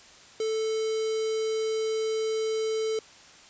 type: tone with notch filter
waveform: square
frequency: 440 Hz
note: A4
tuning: in tune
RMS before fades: -28 dBFS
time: 0.4-2.99 s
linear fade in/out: 2 ms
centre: 1600 Hz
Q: 0.77
effects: white hiss -51 dBFS RMS until 3.49 s + resampled to 16000 Hz